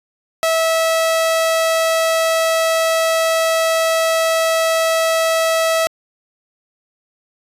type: tone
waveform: sawtooth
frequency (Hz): 651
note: E5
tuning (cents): -22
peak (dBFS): -10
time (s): 0.43-5.87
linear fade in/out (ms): 0
effects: resampled to 32000 Hz